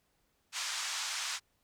white band-pass noise, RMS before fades -37 dBFS, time 0.52-1.4 s, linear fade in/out 50 ms, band 900 to 7200 Hz, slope 24 dB/octave, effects pink hiss -75 dBFS RMS until 1.63 s

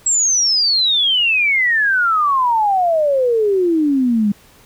sine exponential sweep, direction down, 7740 to 199.3 Hz, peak -12 dBFS, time 0.06-4.32 s, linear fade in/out 5 ms, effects pink hiss -48 dBFS RMS until 4.65 s

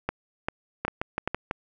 two click trains, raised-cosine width 0.5 ms, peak -12 / -11 dBFS, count 5 / 4, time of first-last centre 0.85-1.511 / 0.09-1.276 s, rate 6.05 / 2.53 Hz, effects none

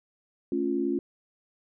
sine chord, A augmented, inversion none, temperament equal, 220 / 277.2 / 349.2 Hz, A3 / C#4 / E#4, 0 / 0 / 0 cents, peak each -33 / -28 / -28 dBFS, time 0.52-0.99 s, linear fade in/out 2 ms, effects none

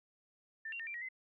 sine tone with pitch steps, 1784 / 2758 / 1824 / 2359 / 1900 / 2049 Hz, A6 / F7 / A#6 / D7 / A#6 / C7, +23 / -22 / -38 / +7 / +33 / -37 cents, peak -40 dBFS, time 0.65-1.088 s, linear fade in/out 5 ms, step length 73 ms, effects none

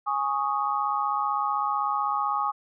sine chord, Ab suspended fourth, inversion none, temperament equal, 830.6 / 1108.7 / 1244.5 Hz, Ab5 / Db6 / Eb6, 0 / 0 / 0 cents, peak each -28 dBFS, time 0.06-2.52 s, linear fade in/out 20 ms, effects none

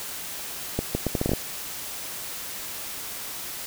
accelerating click train, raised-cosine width 2 ms, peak -10 dBFS, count 9, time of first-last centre 0.79-1.335 s, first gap 160 ms, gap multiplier 0.73, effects white hiss -35 dBFS RMS until 3.66 s

